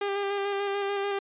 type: tone with vibrato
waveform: sawtooth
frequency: 400 Hz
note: G4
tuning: 35 cents sharp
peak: -23 dBFS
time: 0.01-1.19 s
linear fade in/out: 5 ms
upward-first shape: square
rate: 6.8 Hz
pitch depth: 18 cents each way
effects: resampled to 8000 Hz